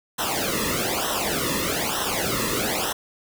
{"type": "noise with flanger", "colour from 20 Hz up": "pink", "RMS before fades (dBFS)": -25, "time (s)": [0.18, 2.93], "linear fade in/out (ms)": 10, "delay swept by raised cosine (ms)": [0.43, 1.34], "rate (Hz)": 1.1, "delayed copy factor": -0.9, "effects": []}